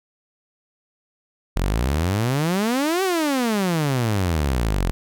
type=exponential two-way sweep; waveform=sawtooth; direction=up then down; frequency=41.06 to 392 to 41.06 Hz; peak=-15 dBFS; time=1.56-4.91 s; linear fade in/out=0 ms; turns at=3.03 s; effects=none